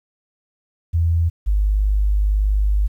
sine tone pair in turn, 83.5 / 50.78 Hz, E2 / G#1, +23 / -38 cents, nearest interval major sixth, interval 861 cents, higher first, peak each -14 dBFS, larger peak neither, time 0.93-1.3 / 1.46-2.88 s, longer second, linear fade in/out 20 ms, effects 9-bit

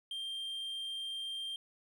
triangle tone, 3177 Hz, G7, 23 cents sharp, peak -36 dBFS, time 0.11-1.56 s, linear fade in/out 2 ms, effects none

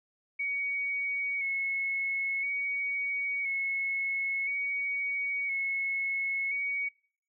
sine tone with vibrato, 2217 Hz, C#7, in tune, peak -29 dBFS, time 0.39-6.89 s, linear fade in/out 10 ms, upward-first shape square, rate 0.49 Hz, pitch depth 23 cents each way, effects noise-tail reverb RT60 0.5 s tail -22 dB re dry

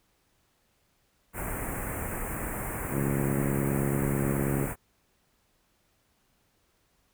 pink band-stop noise, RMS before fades -34 dBFS, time 1.33-4.76 s, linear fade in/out 50 ms, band 2300 to 8000 Hz, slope 48 dB/octave
harmonic tone, 69.3 Hz, C#2, in tune, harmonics 2 / 3 / 4 / 5 / 6 / 7 / 8, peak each -29 / -32 / -34 / -34 / -38 / -42 / -42 dBFS, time 2.91-4.69 s, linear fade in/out 50 ms
effects pink hiss -70 dBFS RMS until 7.13 s

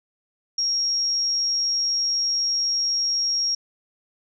sine tone, 5588 Hz, F8, in tune, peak -20 dBFS, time 0.58-3.55 s, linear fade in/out 5 ms, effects none

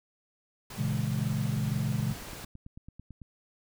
pink noise, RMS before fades -43 dBFS, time 0.7-2.45 s, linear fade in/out 5 ms
sine chord, A# half-diminished seventh, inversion none, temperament equal with one note detuned, 116.54 / 138.59 / 164.81 / 210.1 Hz, A#2 / C#3 / E3 / G#3, 0 / 0 / 0 / +20 cents, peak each -32 / -31 / -35 / -34 dBFS, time 0.77-2.14 s, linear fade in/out 20 ms
click train, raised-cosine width 5 ms, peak -33 dBFS, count 13, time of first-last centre 1.89-3.217 s, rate 9.04 Hz
effects none

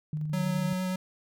sine tone with tremolo, 152.6 Hz, D#3, 33 cents flat, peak -28 dBFS, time 0.13-0.73 s, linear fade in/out 2 ms, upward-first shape square, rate 12 Hz, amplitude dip 25%
square tone with vibrato, 185 Hz, F#3, in tune, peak -29 dBFS, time 0.33-0.96 s, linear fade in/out 5 ms, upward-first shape sine, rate 8.6 Hz, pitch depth 10 cents each way
effects none

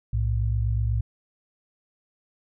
sine tone pair together, 61.77 / 110 Hz, B1 / A2, +1 / 0 cents, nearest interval minor seventh, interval 999 cents, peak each -24 dBFS, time 0.13-1.01 s, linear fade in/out 5 ms, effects none

